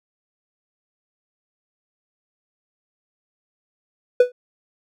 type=tone with exponential decay; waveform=triangle; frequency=494.4 Hz; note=B4; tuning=2 cents sharp; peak=-4 dBFS; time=4.2-4.32 s; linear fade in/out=5 ms; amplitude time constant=25 ms; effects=none